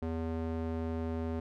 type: tone with band-pass filter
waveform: square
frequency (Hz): 81.3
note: E2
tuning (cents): -23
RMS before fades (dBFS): -35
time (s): 0.02-1.4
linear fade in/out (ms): 5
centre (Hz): 330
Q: 0.74
effects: none